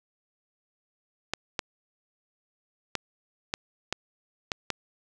clicks, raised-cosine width 0.2 ms, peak -10 dBFS, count 7, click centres 1.336 / 1.592 / 2.953 / 3.539 / 3.926 / 4.518 / 4.703 s, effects none

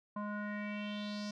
square tone with low-pass filter sweep, 207.7 Hz, G#3, in tune, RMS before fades -40 dBFS, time 0.16-1.31 s, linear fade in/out 5 ms, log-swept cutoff 1100 to 5500 Hz, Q 4.3, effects none

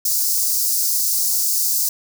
white high-pass noise, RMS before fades -19 dBFS, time 0.05-1.89 s, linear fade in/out 5 ms, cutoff 4700 Hz, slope 48 dB/octave, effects none

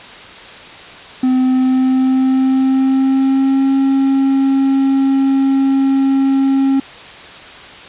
triangle tone with pitch glide, 256.6 to 270.6 Hz, C4 to C#4, -34 to -42 cents, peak -8 dBFS, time 1.23-6.8 s, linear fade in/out 5 ms, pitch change +92 cents, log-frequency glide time 1.35-3.73 s, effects white hiss -34 dBFS RMS until 7.88 s + resampled to 8000 Hz

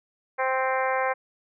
harmonic tone, 261.6 Hz, C4, in tune, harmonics 2 / 3 / 4 / 5 / 6 / 7 / 8 / 9, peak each -27 / -28 / -29 / -36 / -32 / -35 / -34 / -40 dBFS, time 0.38-1.14 s, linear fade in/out 20 ms, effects none

